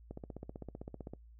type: click train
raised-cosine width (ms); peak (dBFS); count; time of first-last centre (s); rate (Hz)
2; -30; 17; 0.11-1.136; 15.6
effects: noise-tail reverb RT60 0.1 s tail -22 dB re dry + added 57 Hz sine -54 dBFS peak until 1.39 s